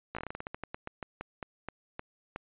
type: slowing click train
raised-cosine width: 0.5 ms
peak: -22 dBFS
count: 20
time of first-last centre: 0.15-2.361 s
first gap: 16 ms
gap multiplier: 1.19
effects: resampled to 8000 Hz

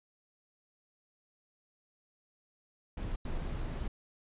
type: noise bursts at uneven times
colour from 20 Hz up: brown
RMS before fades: -36 dBFS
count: 2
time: 2.97-3.16 / 3.25-3.88 s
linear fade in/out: 5 ms
effects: resampled to 8000 Hz

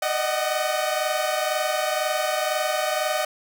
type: tone cluster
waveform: sawtooth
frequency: 605 / 627 / 749 Hz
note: D#5 / D#5 / F#5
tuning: -49 / +13 / +21 cents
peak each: -23 dBFS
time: 0.02-3.25 s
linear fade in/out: 5 ms
effects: none

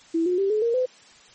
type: tone with pitch steps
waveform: sine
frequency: 329.6 / 359.4 / 392 / 427.4 / 466.1 / 508.3 Hz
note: E4 / F4 / G4 / G#4 / A#4 / B4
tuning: 0 / +50 / 0 / +50 / 0 / +50 cents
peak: -19 dBFS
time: 0.14-0.86 s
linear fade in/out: 10 ms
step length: 120 ms
effects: white hiss -51 dBFS RMS until 1.34 s + MP3 32 kbps

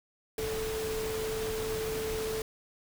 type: tone in noise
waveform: sine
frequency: 439.3 Hz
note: A4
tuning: 3 cents flat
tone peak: -32 dBFS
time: 0.38-2.42 s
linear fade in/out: 2 ms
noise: pink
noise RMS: -38 dBFS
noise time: 0.38-2.42 s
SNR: +3 dB
effects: none

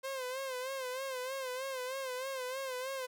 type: tone with vibrato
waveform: sawtooth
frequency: 521 Hz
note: C5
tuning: 7 cents flat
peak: -33 dBFS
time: 0.03-3.07 s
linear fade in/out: 20 ms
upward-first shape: sine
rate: 3.2 Hz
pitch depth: 72 cents each way
effects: none

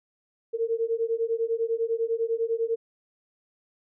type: beating tone pair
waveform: sine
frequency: 451.7 / 461.7 Hz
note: A4 / A#4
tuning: +45 / -17 cents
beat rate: 10 Hz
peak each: -27 dBFS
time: 0.53-2.76 s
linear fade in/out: 20 ms
effects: none

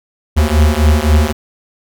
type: beating tone pair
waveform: square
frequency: 74 / 77.8 Hz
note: D2 / D#2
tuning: +14 / 0 cents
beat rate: 3.8 Hz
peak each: -12 dBFS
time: 0.36-1.33 s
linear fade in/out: 20 ms
effects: none

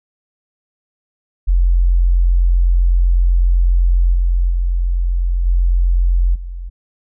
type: tone with level steps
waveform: sine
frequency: 43.92 Hz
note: F1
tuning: 11 cents sharp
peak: -9 / -11 / -13 / -10 / -24 dBFS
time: 1.47-6.7 s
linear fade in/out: 20 ms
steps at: 4.13 / 4.49 / 5.45 / 6.34 s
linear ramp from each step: 20 ms
effects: none

